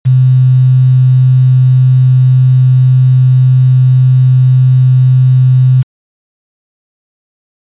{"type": "tone with quantisation", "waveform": "sine", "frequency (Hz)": 128.7, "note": "C3", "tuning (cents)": -28, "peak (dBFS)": -3, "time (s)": [0.05, 5.83], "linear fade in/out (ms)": 20, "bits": 5, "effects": ["resampled to 8000 Hz"]}